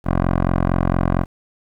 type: tone with low-pass filter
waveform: 10% pulse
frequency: 44.35 Hz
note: F1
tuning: 27 cents sharp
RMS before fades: -18 dBFS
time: 0.04-1.26 s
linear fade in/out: 50 ms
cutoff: 1200 Hz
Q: 1.3
effects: 8-bit